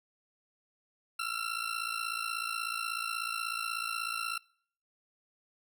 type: ring-modulated tone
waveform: 20% pulse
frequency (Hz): 1354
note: E6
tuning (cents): +46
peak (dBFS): -25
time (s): 1.19-4.38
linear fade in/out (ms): 5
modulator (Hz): 28.2
effects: noise-tail reverb RT60 0.6 s tail -26 dB re dry